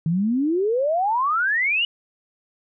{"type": "exponential sweep", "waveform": "sine", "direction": "up", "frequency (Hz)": [155.56, 2960], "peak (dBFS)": -18, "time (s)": [0.06, 1.85], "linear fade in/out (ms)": 2, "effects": []}